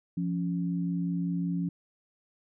sine tone pair together, 173.81 / 279.2 Hz, F3 / C#4, -8 / +13 cents, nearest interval minor sixth, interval 821 cents, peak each -28 / -34 dBFS, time 0.17-1.69 s, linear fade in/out 5 ms, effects none

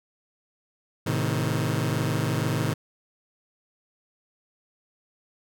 sawtooth chord, A diminished, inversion none, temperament just, 110 / 132 / 158.4 Hz, A2 / C3 / Eb3, 0 / +16 / +31 cents, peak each -24 dBFS, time 1.06-2.74 s, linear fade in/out 10 ms, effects none

